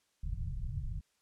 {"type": "low-pass noise", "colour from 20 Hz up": "pink", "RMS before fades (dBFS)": -37, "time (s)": [0.23, 1.01], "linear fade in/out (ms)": 10, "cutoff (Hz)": 150, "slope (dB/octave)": 48, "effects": ["white hiss -75 dBFS RMS until 1.21 s", "low-pass 9000 Hz 12 dB/octave"]}